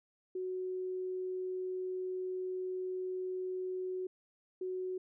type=tone bursts at uneven times; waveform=sine; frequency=370 Hz; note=F#4; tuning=in tune; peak=-35 dBFS; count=2; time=0.35-4.07 / 4.61-4.98 s; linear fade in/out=5 ms; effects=none